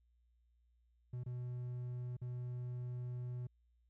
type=tone with dropouts; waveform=triangle; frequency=123.47 Hz; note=B2; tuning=in tune; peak=-38 dBFS; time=1.13-3.47 s; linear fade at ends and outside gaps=5 ms; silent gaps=1.236-1.261 / 2.168-2.215 s; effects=added 59 Hz sine -70 dBFS peak until 3.89 s

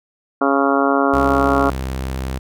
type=harmonic tone; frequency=138.59 Hz; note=C#3; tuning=in tune; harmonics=2 / 3 / 4 / 5 / 6 / 7 / 8 / 9 / 10; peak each=-18 / -21 / -22 / -21 / -25 / -27 / -22 / -25 / -23 dBFS; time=0.41-1.7 s; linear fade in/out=5 ms
type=tone; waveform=sawtooth; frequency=65.5 Hz; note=C2; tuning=2 cents sharp; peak=-18 dBFS; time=1.13-2.39 s; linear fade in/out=10 ms
effects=none

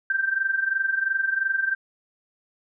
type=tone with amplitude modulation; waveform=sine; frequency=1568 Hz; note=G6; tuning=in tune; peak=-18 dBFS; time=0.1-1.75 s; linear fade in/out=2 ms; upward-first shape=sine; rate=22.9 Hz; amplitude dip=75%; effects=none

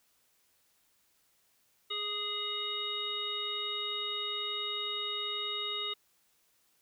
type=harmonic tone; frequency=415.3 Hz; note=G#4; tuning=in tune; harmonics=1 / 3 / 5 / 7 / 9; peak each=-44 / -42 / -45 / -40 / -35 dBFS; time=1.9-5.94 s; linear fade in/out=10 ms; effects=white hiss -71 dBFS RMS until 6.81 s

